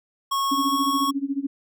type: tone with pitch glide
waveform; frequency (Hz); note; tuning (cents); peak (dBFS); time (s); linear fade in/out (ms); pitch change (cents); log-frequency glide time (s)
square; 1097 to 1105.3; C#6 to C#6; -18 to -5; -22; 0.31-1.11; 10; +13; 0.42-0.79
type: tone with tremolo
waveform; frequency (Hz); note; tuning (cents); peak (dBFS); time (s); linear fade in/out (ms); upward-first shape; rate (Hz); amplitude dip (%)
sine; 277.2; C#4; 0; -20; 0.51-1.47; 10; sine; 14; 90
effects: none